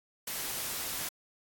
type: noise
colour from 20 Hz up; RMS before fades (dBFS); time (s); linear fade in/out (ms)
white; -36; 0.27-1.09; 5
effects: AAC 64 kbps